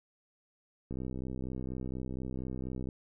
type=click train; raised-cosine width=3 ms; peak=-26 dBFS; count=128; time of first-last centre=0.91-2.888 s; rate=64.2 Hz; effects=none